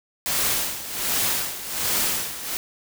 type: noise with tremolo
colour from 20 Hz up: white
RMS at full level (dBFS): -22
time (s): 0.26-2.57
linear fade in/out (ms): 0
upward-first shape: sine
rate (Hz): 1.3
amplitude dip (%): 75
effects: none